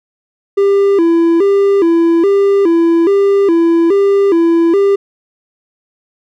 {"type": "tone with vibrato", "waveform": "triangle", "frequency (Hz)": 364.9, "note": "F#4", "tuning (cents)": -24, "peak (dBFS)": -5, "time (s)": [0.57, 4.96], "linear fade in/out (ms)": 10, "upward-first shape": "square", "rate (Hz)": 1.2, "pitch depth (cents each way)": 150, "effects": []}